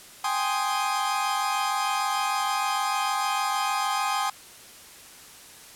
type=chord; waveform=40% pulse; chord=Ab major seventh; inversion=third; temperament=equal; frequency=784 / 830.6 / 1046.5 / 1244.5 Hz; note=G5 / Ab5 / C6 / Eb6; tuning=0 / 0 / 0 / 0 cents; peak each=-29 dBFS; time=0.24-4.3 s; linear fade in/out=5 ms; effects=white hiss -47 dBFS RMS until 5.75 s + low-pass 12000 Hz 12 dB/octave